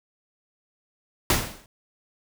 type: noise with exponential decay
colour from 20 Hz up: pink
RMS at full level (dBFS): -17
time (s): 1.3-1.66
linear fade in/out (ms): 2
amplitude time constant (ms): 78
effects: none